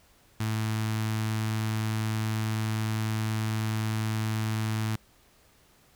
sawtooth tone with notch filter, 109.5 Hz, A2, 8 cents flat, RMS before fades -29 dBFS, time 0.4-4.96 s, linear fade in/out 5 ms, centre 510 Hz, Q 0.91, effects pink hiss -61 dBFS RMS until 5.95 s

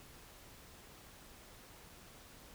silence, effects pink hiss -57 dBFS RMS until 2.54 s

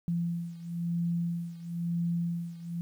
sine beating tone pair, 170.4 / 171.4 Hz, F3 / F3, -42 / -32 cents, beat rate 1 Hz, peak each -31 / -34 dBFS, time 0.08-2.81 s, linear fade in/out 0 ms, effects 10-bit

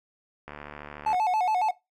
click train, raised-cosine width 0.5 ms, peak -24 dBFS, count 50, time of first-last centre 0.48-1.145 s, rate 73.7 Hz
triangle tone with vibrato, 796 Hz, G5, 26 cents sharp, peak -20 dBFS, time 1.06-1.71 s, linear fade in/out 5 ms, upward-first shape square, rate 7.2 Hz, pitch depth 150 cents each way
effects noise-tail reverb RT60 0.2 s tail -19 dB re dry

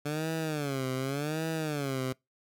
15% pulse tone with vibrato, 144.9 Hz, D3, 23 cents flat, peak -24 dBFS, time 0.05-2.13 s, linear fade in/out 10 ms, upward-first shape sine, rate 0.87 Hz, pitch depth 190 cents each way, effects noise-tail reverb RT60 0.2 s tail -25 dB re dry

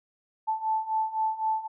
sine beating tone pair, 875 / 878.9 Hz, A5 / A5, -10 / -2 cents, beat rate 3.9 Hz, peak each -30 / -27 dBFS, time 0.47-1.68 s, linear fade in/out 20 ms, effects none

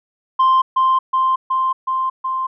sine tone with echo, 1046.5 Hz, C6, in tune, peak -8 dBFS, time 0.39-0.62 s, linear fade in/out 10 ms, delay 370 ms, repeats 5, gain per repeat -2 dB, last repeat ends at 2.47 s, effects tanh soft clip ceiling -9 dBFS

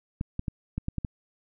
clicks, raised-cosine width 5 ms, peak -17 dBFS, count 7, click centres 0.211 / 0.394 / 0.482 / 0.78 / 0.884 / 0.983 / 1.048 s, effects none

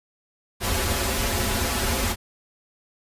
pink noise with comb filter, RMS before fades -24 dBFS, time 0.6-2.16 s, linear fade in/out 50 ms, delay 6.5 ms, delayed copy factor -0.9, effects resampled to 32000 Hz

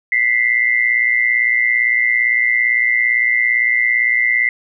sine tone pair together, 1979.3 / 2097 Hz, B6 / C7, +3 / +3 cents, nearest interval minor second, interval 100 cents, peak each -15 dBFS, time 0.12-4.49 s, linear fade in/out 2 ms, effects none

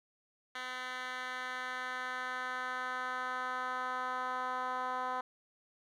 10% pulse tone with band-pass filter sweep, 254 Hz, B3, 49 cents sharp, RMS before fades -38 dBFS, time 0.55-5.21 s, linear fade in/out 5 ms, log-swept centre 2300 to 1000 Hz, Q 1.8, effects none

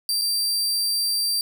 sawtooth tone with dropouts, 4699 Hz, D8, in tune, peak -18 dBFS, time 0.09-1.41 s, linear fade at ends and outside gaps 1 ms, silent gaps 0.214-0.218 s, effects none

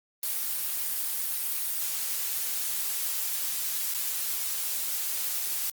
blue noise with dropouts, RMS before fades -30 dBFS, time 0.23-5.7 s, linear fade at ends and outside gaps 2 ms, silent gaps 3.94-3.945 s, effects Opus 32 kbps

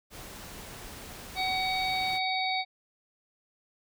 pink noise, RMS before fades -44 dBFS, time 0.1-2.2 s, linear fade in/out 50 ms
harmonic tone, 753 Hz, F#5, 30 cents sharp, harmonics 1 / 3 / 5 / 6, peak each -30 / -32 / -34 / -37 dBFS, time 1.35-2.65 s, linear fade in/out 50 ms
effects none

